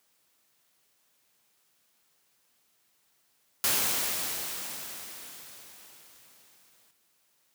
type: noise with exponential decay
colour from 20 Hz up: white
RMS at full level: -25 dBFS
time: 3.64-6.91 s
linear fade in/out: 1 ms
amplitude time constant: 710 ms
effects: white hiss -70 dBFS RMS until 7.54 s + high-pass 100 Hz 12 dB/octave